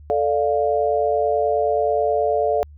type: chord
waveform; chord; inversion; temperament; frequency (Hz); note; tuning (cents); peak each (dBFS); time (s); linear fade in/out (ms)
sine; D minor; second; equal with one note detuned; 440 / 589 / 698.5; A4 / D5 / F5; 0 / +5 / 0; -21; 0.1-2.63; 0
effects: added 74 Hz sine -40 dBFS peak until 2.77 s